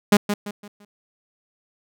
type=tone with echo; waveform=sawtooth; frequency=205.5 Hz; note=G#3; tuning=18 cents flat; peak=-7 dBFS; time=0.12-0.17 s; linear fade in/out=5 ms; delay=170 ms; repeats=4; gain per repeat=-9 dB; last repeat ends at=0.85 s; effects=none